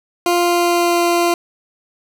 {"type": "tone with pitch glide", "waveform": "20% pulse", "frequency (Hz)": [349.2, 345.2], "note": ["F4", "F4"], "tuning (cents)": [0, -20], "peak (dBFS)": -8, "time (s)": [0.26, 1.34], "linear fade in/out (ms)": 2, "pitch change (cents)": -20, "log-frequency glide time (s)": [0.37, 1.01], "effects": []}